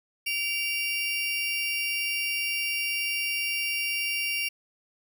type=tone pair together; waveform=35% pulse; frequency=2311 / 2781 Hz; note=D7 / F7; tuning=-28 / -8 cents; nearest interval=minor third; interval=320 cents; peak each=-29 / -27 dBFS; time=0.26-4.49 s; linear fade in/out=10 ms; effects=none